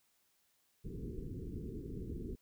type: low-pass noise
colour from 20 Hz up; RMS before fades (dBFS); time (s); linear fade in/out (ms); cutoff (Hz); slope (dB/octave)
pink; -43; 0.84-2.36; 20; 450; 96
effects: white hiss -75 dBFS RMS until 2.41 s